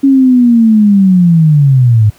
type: linear sweep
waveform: sine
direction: down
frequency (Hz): 277.2 to 102.6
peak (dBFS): -3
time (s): 0.03-2.1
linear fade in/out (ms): 10
effects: pink hiss -44 dBFS RMS until 2.18 s + high-pass 60 Hz 12 dB/octave